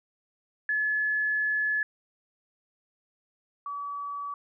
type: tone pair in turn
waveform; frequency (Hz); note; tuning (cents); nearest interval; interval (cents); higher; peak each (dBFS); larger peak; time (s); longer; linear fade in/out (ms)
sine; 1713 / 1143.3; A6 / D6; -47 / -47; perfect fifth; 700; first; -24 / -32; first; 0.69-1.83 / 3.66-4.34; first; 2
effects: none